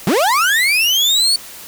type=linear sweep; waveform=35% pulse; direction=up; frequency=146.83 to 4516 Hz; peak=-10 dBFS; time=0.07-1.36 s; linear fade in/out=2 ms; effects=white hiss -35 dBFS RMS until 1.67 s